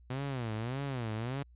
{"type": "tone with vibrato", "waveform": "sawtooth", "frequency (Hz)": 123.47, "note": "B2", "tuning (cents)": 0, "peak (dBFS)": -30, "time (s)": [0.1, 1.43], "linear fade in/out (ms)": 5, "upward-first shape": "sine", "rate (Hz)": 1.7, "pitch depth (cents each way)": 230, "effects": ["added 60 Hz sine -55 dBFS peak until 1.55 s", "resampled to 8000 Hz"]}